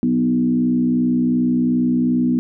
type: tone with frequency modulation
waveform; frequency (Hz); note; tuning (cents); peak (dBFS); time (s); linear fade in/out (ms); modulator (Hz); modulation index
sine; 246.9; B3; 0; -14; 0.03-2.39; 0; 62.7; 0.82
effects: none